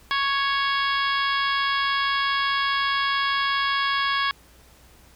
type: harmonic tone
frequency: 554.4 Hz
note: C#5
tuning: in tune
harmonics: 2 / 3 / 4 / 5 / 6 / 7 / 8 / 9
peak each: -24 / -26 / -31 / -35 / -29 / -39 / -36 / -37 dBFS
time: 0.11-4.31 s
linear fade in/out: 0 ms
effects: added 60 Hz sine -54 dBFS peak until 5.15 s + pink hiss -54 dBFS RMS until 5.15 s